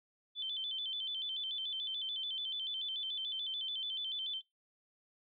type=tone with vibrato; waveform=sine; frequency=3290 Hz; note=G#7; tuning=17 cents flat; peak=-36 dBFS; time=0.35-4.42 s; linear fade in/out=50 ms; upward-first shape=square; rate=6.9 Hz; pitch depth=99 cents each way; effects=noise-tail reverb RT60 0.2 s tail -24 dB re dry